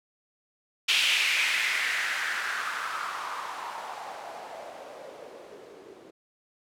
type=noise with low-pass filter sweep; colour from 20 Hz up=violet; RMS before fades=-31 dBFS; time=0.88-6.11 s; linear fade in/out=10 ms; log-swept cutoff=2900 to 360 Hz; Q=3.5; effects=none